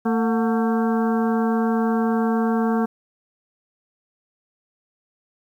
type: harmonic tone with a mistuned harmonic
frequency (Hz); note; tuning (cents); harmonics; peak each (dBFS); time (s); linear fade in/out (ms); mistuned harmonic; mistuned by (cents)
225.3; A3; +41; 1 / 2 / 3 / 4 / 5 / 6 / 7; -19 / -25 / -29 / -31 / -33 / -35 / -36; 0.05-2.86; 10; 3; +120
effects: 9-bit